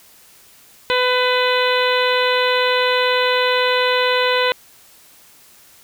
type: harmonic tone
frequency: 501 Hz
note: B4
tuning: 25 cents sharp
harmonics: 1 / 2 / 3 / 4 / 5 / 6 / 7 / 8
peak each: -18 / -21 / -23 / -24 / -25 / -26 / -26 / -27 dBFS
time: 0.9-4.52 s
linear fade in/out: 0 ms
effects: white hiss -48 dBFS RMS until 5.83 s